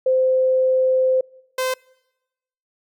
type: tone pair in turn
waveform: sine / sawtooth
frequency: 518 / 515.7 Hz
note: C5 / C5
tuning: -17 / -25 cents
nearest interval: unison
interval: 8 cents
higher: first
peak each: -14 / -16 dBFS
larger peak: first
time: 0.06-1.21 / 1.58-1.74 s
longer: first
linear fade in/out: 5 ms
effects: noise-tail reverb RT60 1.0 s tail -26 dB re dry